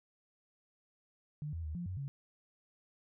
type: tone with pitch steps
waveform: sine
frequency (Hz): 149.5 / 82.8 / 77.1 / 174.3 / 92.4 / 138.8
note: D3 / E2 / D#2 / F3 / F#2 / C#3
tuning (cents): +31 / +8 / -15 / -3 / -2 / +3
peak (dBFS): -37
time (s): 1.42-2.08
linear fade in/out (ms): 0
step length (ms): 110
effects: none